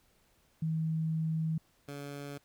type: tone pair in turn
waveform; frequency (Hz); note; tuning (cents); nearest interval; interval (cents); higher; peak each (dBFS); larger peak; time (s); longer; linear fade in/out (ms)
sine / 15% pulse; 159.9 / 142.45; D#3 / C#3; +48 / +48; major second; 200; first; -29 / -34; first; 0.62-1.58 / 1.88-2.38; first; 5
effects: pink hiss -69 dBFS RMS until 2.44 s